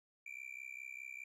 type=tone with amplitude modulation; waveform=triangle; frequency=2353 Hz; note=D7; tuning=3 cents sharp; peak=-40 dBFS; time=0.26-1.24 s; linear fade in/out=5 ms; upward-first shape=sine; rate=64.9 Hz; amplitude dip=100%; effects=resampled to 32000 Hz